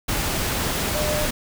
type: tone in noise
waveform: sine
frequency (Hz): 602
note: D5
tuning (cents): +43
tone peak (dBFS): -25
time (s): 0.94-1.26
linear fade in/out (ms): 10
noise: pink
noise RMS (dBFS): -24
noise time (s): 0.08-1.31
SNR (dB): -4
effects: none